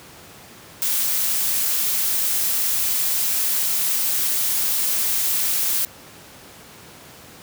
blue noise, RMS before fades -21 dBFS, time 0.82-5.85 s, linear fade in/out 0 ms, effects pink hiss -43 dBFS RMS until 7.42 s + high-pass 100 Hz 12 dB/octave

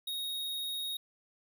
square tone, 3753 Hz, A#7, 11 cents sharp, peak -35 dBFS, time 0.07-0.97 s, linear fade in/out 5 ms, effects none

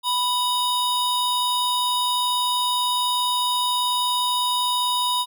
square tone pair together, 987.8 / 3729 Hz, B5 / A#7, 0 / 0 cents, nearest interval octave + major seventh, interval 2300 cents, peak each -23 / -24 dBFS, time 0.03-5.26 s, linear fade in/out 50 ms, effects none

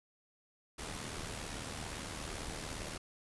pink noise with amplitude modulation, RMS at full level -40 dBFS, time 0.78-2.98 s, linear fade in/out 10 ms, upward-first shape sine, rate 77.6 Hz, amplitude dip 55%, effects resampled to 24000 Hz

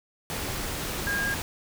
sine tone in noise, 1624 Hz, G#6, 39 cents flat, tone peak -26 dBFS, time 1.07-1.34 s, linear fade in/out 0 ms, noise pink, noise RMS -32 dBFS, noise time 0.3-1.42 s, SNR +3 dB, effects none

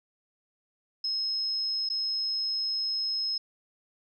sine tone with dropouts, 5160 Hz, E8, 38 cents flat, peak -27 dBFS, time 1.04-3.38 s, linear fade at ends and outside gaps 5 ms, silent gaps 1.89-1.899 s, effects none

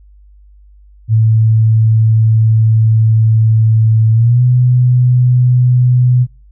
sine tone with pitch glide, 111 to 124.59 Hz, A2 to B2, +16 to +16 cents, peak -6 dBFS, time 1.08-6.27 s, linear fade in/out 50 ms, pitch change +200 cents, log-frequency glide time 4.12-4.42 s, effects noise-tail reverb RT60 0.3 s tail -24 dB re dry + added 50 Hz sine -39 dBFS peak until 6.51 s

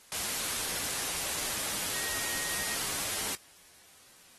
sine tone in noise, 1878 Hz, A#6, 12 cents sharp, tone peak -42 dBFS, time 1.94-2.75 s, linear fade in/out 0 ms, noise white, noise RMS -33 dBFS, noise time 0.12-3.35 s, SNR -12 dB, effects white hiss -57 dBFS RMS until 4.38 s + AAC 32 kbps

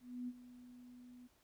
sine tone with ADSR envelope, 246.9 Hz, B3, in tune, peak -39 dBFS, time 0-1.28 s, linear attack 280 ms, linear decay 45 ms, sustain -15 dB, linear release 19 ms, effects pink hiss -73 dBFS RMS until 1.43 s

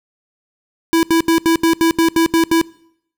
square tone bursts, 329.6 Hz, E4, in tune, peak -11 dBFS, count 10, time 0.93-2.614 s, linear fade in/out 0 ms, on 100 ms, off 76 ms, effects noise-tail reverb RT60 0.7 s tail -23 dB re dry

